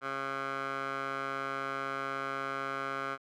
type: tone with band-pass filter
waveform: 15% pulse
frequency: 136.2 Hz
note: C#3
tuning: 30 cents flat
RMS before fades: -36 dBFS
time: 0.01-3.18 s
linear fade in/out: 50 ms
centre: 1300 Hz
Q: 2.1
effects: none